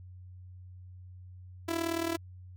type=tone with amplitude modulation; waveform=sawtooth; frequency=332.8 Hz; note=E4; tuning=17 cents sharp; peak=-23 dBFS; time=1.68-2.17 s; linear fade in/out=10 ms; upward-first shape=sine; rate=38.7 Hz; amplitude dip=75%; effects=added 91 Hz sine -46 dBFS peak until 2.56 s